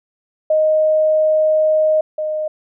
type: tone pair in turn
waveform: sine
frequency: 622 / 617 Hz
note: D#5 / D#5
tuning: -1 / -15 cents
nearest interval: unison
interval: 14 cents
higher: first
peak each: -11 / -18 dBFS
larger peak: first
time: 0.5-2.01 / 2.18-2.48 s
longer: first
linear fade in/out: 5 ms
effects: none

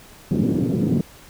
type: band-pass noise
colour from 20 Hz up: white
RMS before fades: -20 dBFS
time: 0.31-1.01 s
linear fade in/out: 0 ms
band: 120 to 300 Hz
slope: 24 dB/octave
effects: pink hiss -46 dBFS RMS until 1.29 s

